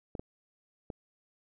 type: clicks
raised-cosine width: 2 ms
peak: -25 dBFS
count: 3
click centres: 0.152 / 0.195 / 0.902 s
effects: none

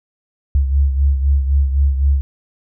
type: beating tone pair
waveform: sine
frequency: 68.7 / 72.6 Hz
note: C#2 / D2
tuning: -15 / -19 cents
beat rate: 3.9 Hz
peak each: -12 / -20 dBFS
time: 0.55-2.21 s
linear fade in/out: 0 ms
effects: none

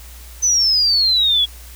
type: exponential sweep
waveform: sine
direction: down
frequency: 6130 to 3322 Hz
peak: -12 dBFS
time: 0.42-1.46 s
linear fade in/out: 20 ms
effects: added 60 Hz sine -36 dBFS peak until 1.75 s + white hiss -42 dBFS RMS until 1.75 s

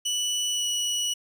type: tone with pitch glide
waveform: 25% pulse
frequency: 2960 to 2936 Hz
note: F#7 to F#7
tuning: 0 to -14 cents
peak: -21 dBFS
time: 0.05-1.14 s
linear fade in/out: 10 ms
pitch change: -14 cents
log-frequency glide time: 0.51-0.66 s
effects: resampled to 32000 Hz

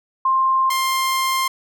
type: tone pair in turn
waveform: sine / sawtooth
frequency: 1055 / 1055 Hz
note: C6 / C6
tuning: +14 / +14 cents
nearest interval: unison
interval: 0 cents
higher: neither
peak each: -14 dBFS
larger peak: neither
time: 0.25-0.7 / 0.7-1.48 s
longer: second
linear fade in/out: 5 ms
effects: none

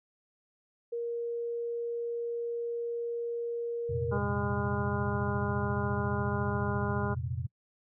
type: tone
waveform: sine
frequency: 470.2 Hz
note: A#4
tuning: 15 cents sharp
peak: -31 dBFS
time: 0.92-4.18 s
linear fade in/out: 10 ms
type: chord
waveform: sine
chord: F suspended fourth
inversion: none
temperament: equal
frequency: 87.31 / 116.54 / 130.81 Hz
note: F2 / Bb2 / C3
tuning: 0 / 0 / 0 cents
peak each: -36 dBFS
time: 3.89-7.47 s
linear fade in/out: 10 ms
type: harmonic tone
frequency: 203.6 Hz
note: G#3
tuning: 34 cents flat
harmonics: 1 / 2 / 3 / 4 / 5 / 6 / 7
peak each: -35 / -36 / -41 / -40 / -39 / -44 / -39 dBFS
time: 4.11-7.15 s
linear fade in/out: 20 ms
effects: noise-tail reverb RT60 0.1 s tail -25 dB re dry

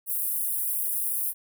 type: high-pass noise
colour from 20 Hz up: pink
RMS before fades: -28 dBFS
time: 0.06-1.34 s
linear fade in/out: 50 ms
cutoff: 9900 Hz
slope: 48 dB/octave
effects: none

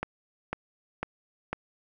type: click train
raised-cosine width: 0.5 ms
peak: -15 dBFS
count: 4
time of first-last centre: 0.03-1.53 s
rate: 2 Hz
effects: none

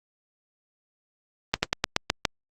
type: slowing click train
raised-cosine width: 0.2 ms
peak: -3 dBFS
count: 7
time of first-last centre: 1.54-2.252 s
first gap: 90 ms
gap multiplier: 1.11
effects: Opus 32 kbps

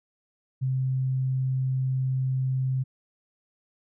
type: tone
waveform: sine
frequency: 130.81 Hz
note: C3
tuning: in tune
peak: -23 dBFS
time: 0.61-2.84 s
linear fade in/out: 20 ms
effects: none

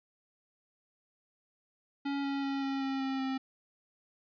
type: tone with pitch steps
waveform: square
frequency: 280 / 277.4 / 274.9 / 272.3 / 269.8 / 267.4 / 264.9 Hz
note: C#4 / C#4 / C#4 / C#4 / C#4 / C4 / C4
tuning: +18 / +1 / -14 / -31 / -47 / +38 / +22 cents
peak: -32 dBFS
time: 2.05-3.38 s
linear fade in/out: 10 ms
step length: 190 ms
effects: resampled to 11025 Hz

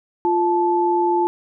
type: tone pair together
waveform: sine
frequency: 349.2 / 871.8 Hz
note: F4 / A5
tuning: 0 / -16 cents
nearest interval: octave + major third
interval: 1584 cents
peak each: -18 dBFS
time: 0.25-1.27 s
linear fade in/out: 0 ms
effects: none

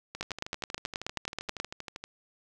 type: two click trains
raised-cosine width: 0.2 ms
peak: -14 / -21 dBFS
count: 14 / 25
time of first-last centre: 0.21-1.6 / 0.15-2.04 s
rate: 9.35 / 12.7 Hz
effects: none

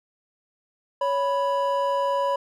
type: tone pair together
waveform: triangle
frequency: 558.1 / 987.8 Hz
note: C#5 / B5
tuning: +12 / 0 cents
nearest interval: minor seventh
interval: 988 cents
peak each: -22 dBFS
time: 1.01-2.36 s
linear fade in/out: 5 ms
effects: none

